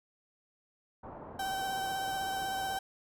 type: low-pass noise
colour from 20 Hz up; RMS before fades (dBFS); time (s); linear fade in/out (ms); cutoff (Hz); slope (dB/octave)
white; -46; 1.03-2.78; 5; 950; 24
type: tone with vibrato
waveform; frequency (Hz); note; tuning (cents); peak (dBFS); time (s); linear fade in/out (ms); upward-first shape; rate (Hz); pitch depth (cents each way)
35% pulse; 772; G5; -27; -31; 1.39-2.79; 5; sine; 16; 20
effects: none